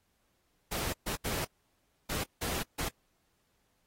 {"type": "noise bursts at uneven times", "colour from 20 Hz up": "pink", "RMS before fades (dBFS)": -35, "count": 6, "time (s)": [[0.71, 0.93], [1.06, 1.16], [1.24, 1.45], [2.09, 2.24], [2.41, 2.63], [2.78, 2.89]], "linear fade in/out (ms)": 10, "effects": ["pink hiss -75 dBFS RMS until 3.86 s", "AAC 48 kbps"]}